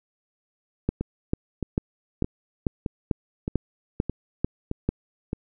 two click trains, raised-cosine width 3 ms, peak -9 / -14 dBFS, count 10 / 8, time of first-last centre 0.89-4.89 / 1.01-5.331 s, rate 2.25 / 1.62 Hz, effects none

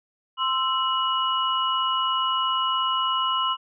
sine tone cluster, 1043 / 1326 / 2921 Hz, C6 / E6 / F#7, -6 / +10 / -23 cents, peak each -24 / -27 / -26 dBFS, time 0.37-3.57 s, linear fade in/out 50 ms, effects none

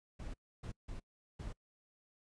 brown noise bursts at uneven times, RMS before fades -44 dBFS, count 4, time 0.19-0.34 / 0.63-0.72 / 0.88-1 / 1.39-1.53 s, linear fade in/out 10 ms, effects noise-tail reverb RT60 0.1 s tail -25 dB re dry + resampled to 22050 Hz

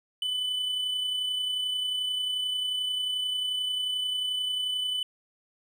triangle tone with amplitude modulation, 3000 Hz, F#7, 23 cents sharp, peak -24 dBFS, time 0.22-5.03 s, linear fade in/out 2 ms, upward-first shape sine, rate 31.3 Hz, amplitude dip 35%, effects none

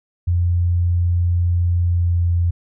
sine tone with pitch glide, 87.31 to 86.41 Hz, F2 to F2, 0 to -18 cents, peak -14 dBFS, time 0.27-2.51 s, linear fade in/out 10 ms, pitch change -18 cents, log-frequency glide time 1.83-2.24 s, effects none

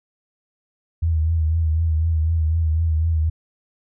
sine tone with vibrato, 80.5 Hz, E2, 41 cents flat, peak -16 dBFS, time 1.02-3.3 s, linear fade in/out 10 ms, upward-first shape triangle, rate 4 Hz, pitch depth 66 cents each way, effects none

